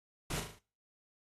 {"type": "noise with echo", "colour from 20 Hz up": "pink", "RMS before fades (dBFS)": -38, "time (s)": [0.3, 0.4], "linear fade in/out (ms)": 5, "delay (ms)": 38, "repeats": 5, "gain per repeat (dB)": -5, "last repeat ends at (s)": 0.59, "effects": ["noise-tail reverb RT60 0.4 s tail -22 dB re dry", "AAC 32 kbps"]}